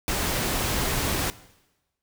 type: noise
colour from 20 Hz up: pink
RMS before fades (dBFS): -26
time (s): 0.08-1.3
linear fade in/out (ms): 0
effects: noise-tail reverb RT60 1.0 s tail -18 dB re dry